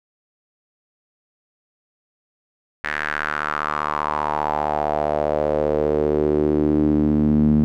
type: tone with band-pass filter sweep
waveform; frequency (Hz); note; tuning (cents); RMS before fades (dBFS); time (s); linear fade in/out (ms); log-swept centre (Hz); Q
sawtooth; 75.2; D2; +42; -20; 2.84-7.64; 0; 1800 to 210; 4.1
effects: none